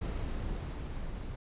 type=noise with level ramp; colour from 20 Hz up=brown; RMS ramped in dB=-34 to -40 dBFS; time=0.01-1.36 s; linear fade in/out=10 ms; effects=resampled to 8000 Hz